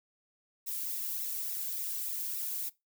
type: noise with flanger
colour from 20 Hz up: violet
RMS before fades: -36 dBFS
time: 0.66-2.7 s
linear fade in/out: 20 ms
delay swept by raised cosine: 0.65 to 1.65 ms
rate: 3.5 Hz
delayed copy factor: -0.55
effects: noise-tail reverb RT60 0.2 s tail -20 dB re dry